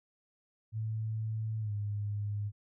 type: tone with pitch glide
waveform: sine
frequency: 110 to 103.23 Hz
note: A2 to G#2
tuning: 0 to -10 cents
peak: -32 dBFS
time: 0.72-2.52 s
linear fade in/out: 50 ms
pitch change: -110 cents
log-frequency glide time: 1.6-1.72 s
effects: none

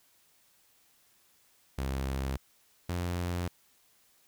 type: tone pair in turn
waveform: sawtooth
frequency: 66.9 / 87.97 Hz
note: C2 / F2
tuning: +39 / +13 cents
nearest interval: perfect fourth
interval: 474 cents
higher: second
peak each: -27 dBFS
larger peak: neither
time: 1.78-2.37 / 2.89-3.48 s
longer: neither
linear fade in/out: 5 ms
effects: white hiss -66 dBFS RMS until 4.27 s

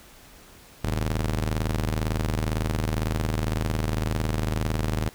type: ring-modulated tone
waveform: sawtooth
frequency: 77.78 Hz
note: D#2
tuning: in tune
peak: -17 dBFS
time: 0.84-5.09 s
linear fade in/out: 0 ms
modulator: 27.9 Hz
effects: pink hiss -50 dBFS RMS until 5.14 s

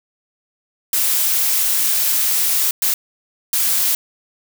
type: noise bursts at uneven times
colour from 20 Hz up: blue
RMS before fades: -17 dBFS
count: 3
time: 0.93-2.71 / 2.82-2.94 / 3.53-3.95 s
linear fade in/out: 2 ms
effects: none

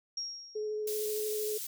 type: tone with exponential decay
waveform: sine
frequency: 5588 Hz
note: F8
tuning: in tune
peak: -32 dBFS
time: 0.17-0.96 s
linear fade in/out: 5 ms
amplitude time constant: 170 ms
type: tone with vibrato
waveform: sine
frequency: 426.2 Hz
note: G#4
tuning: 45 cents sharp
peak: -32 dBFS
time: 0.55-1.58 s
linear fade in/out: 10 ms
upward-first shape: sine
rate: 13 Hz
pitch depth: 11 cents each way
type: high-pass noise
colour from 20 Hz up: white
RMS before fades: -39 dBFS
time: 0.87-1.67 s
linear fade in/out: 5 ms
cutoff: 4500 Hz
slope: 12 dB/octave
effects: none

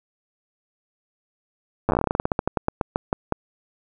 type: slowing click train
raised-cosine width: 1 ms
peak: -6 dBFS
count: 24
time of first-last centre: 1.89-3.323 s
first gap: 9 ms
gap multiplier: 1.15
effects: none

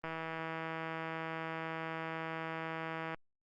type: click train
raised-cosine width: 0.5 ms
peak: -25 dBFS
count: 504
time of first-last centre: 0.04-3.145 s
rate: 162 Hz
effects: Opus 32 kbps

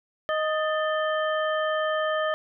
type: harmonic tone with a mistuned harmonic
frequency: 622.3 Hz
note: D#5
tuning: in tune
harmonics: 1 / 2 / 3 / 5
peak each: -25 / -29 / -31 / -37 dBFS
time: 0.29-2.34 s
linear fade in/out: 0 ms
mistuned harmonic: 3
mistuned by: -87 cents
effects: none

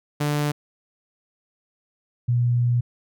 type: tone pair in turn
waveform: sawtooth / sine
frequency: 147.4 / 121 Hz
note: D3 / B2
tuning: +7 / -35 cents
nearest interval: minor third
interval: 342 cents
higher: first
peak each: -17 dBFS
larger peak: neither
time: 0.2-0.52 / 2.28-2.81 s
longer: second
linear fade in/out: 10 ms
effects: none

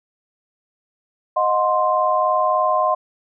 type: chord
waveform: sine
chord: C diminished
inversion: first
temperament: equal with one note detuned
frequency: 622.3 / 725.6 / 1046.5 Hz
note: Eb5 / Gb5 / C6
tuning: 0 / -34 / 0 cents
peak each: -20 / -21 / -18 dBFS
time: 1.36-2.95 s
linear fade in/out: 10 ms
effects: none

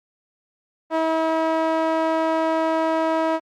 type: tone with band-pass filter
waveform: sawtooth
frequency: 321.9 Hz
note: E4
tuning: 41 cents flat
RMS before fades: -21 dBFS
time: 0.9-3.4 s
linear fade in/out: 50 ms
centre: 790 Hz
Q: 1.4
effects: Opus 24 kbps

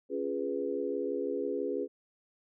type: chord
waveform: sine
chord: C# dominant seventh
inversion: none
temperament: equal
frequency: 277.2 / 349.2 / 415.3 / 493.9 Hz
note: C#4 / E#4 / G#4 / B4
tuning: 0 / 0 / 0 / 0 cents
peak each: -37 / -38 / -34 / -36 dBFS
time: 0.09-1.88 s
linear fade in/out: 50 ms
effects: none

